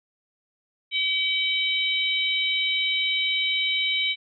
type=harmonic tone; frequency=764 Hz; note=G5; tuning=45 cents flat; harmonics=3 / 4 / 5; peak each=-25 / -26 / -27 dBFS; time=0.91-4.16 s; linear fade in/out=50 ms; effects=none